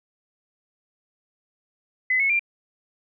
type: tone with pitch steps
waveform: sine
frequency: 2023 / 2193 / 2378 Hz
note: B6 / C#7 / D7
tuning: +41 / -19 / +21 cents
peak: -18 dBFS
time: 2.1-2.394 s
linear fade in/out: 5 ms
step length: 98 ms
effects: none